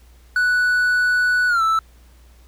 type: tone with pitch glide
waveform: triangle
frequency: 1480 to 1318.5 Hz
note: F#6 to E6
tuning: 0 to 0 cents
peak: -13 dBFS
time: 0.36-1.79 s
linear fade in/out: 2 ms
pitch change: -200 cents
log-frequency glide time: 1.48-1.62 s
effects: added 60 Hz sine -46 dBFS peak until 2.47 s + pink hiss -56 dBFS RMS until 2.47 s